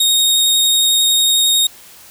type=tone with vibrato; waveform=sawtooth; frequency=3729 Hz; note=A#7; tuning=in tune; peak=-8 dBFS; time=0-1.67 s; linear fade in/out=5 ms; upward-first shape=triangle; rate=11 Hz; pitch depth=13 cents each way; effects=white hiss -41 dBFS RMS until 2.1 s